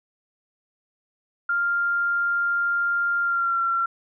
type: tone with pitch glide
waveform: sine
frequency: 1396.9 to 1364.2 Hz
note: F6 to F6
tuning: 0 to -41 cents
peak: -20 dBFS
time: 1.49-3.86 s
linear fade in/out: 5 ms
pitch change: -41 cents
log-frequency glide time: 3.21-3.6 s
effects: none